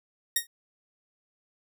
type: tone with exponential decay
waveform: 5% pulse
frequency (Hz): 1864.7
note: A#6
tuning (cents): 0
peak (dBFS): -9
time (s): 0.36-0.47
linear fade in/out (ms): 5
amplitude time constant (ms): 23
effects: none